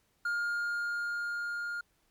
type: tone with level ramp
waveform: triangle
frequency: 1414 Hz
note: F6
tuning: 21 cents sharp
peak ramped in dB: -27 to -32 dBFS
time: 0.25-1.81 s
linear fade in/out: 5 ms
effects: pink hiss -72 dBFS RMS until 2.1 s + MP3 96 kbps